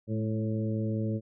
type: harmonic tone with a mistuned harmonic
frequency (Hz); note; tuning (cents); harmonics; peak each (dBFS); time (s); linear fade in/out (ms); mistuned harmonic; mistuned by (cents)
110; A2; 0; 1 / 2 / 3 / 4 / 5; -30 / -32 / -37 / -40 / -40; 0.07-1.21; 50; 2; -35
effects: none